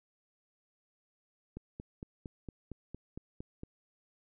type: click train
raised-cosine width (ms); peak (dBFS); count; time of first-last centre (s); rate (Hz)
3; -29; 10; 1.57-3.634; 4.36
effects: none